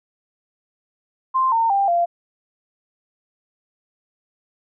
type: tone with pitch steps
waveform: sine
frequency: 1046.5 / 911 / 793.1 / 690.4 Hz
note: C6 / A#5 / G5 / F5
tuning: 0 / -40 / +20 / -20 cents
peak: -15 dBFS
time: 1.34-2.06 s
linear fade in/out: 20 ms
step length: 180 ms
effects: none